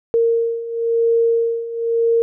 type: beating tone pair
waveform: sine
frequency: 461 / 461.97 Hz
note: A#4 / A#4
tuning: -19 / -16 cents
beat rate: 0.97 Hz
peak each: -20 / -16 dBFS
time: 0.14-2.22 s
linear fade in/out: 0 ms
effects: none